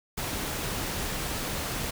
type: noise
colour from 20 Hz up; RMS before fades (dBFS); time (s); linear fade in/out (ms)
pink; -32; 0.17-1.91; 10
effects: none